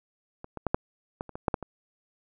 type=clicks; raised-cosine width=1 ms; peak=-26 / -22 / -12 / -8 / -18 / -28 / -22 / -9 / -11 / -22 dBFS; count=10; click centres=0.444 / 0.573 / 0.667 / 0.745 / 1.209 / 1.293 / 1.355 / 1.482 / 1.542 / 1.627 s; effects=none